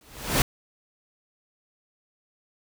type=noise with exponential growth; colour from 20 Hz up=pink; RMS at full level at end=-18 dBFS; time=0.01-0.42 s; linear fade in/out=2 ms; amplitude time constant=88 ms; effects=none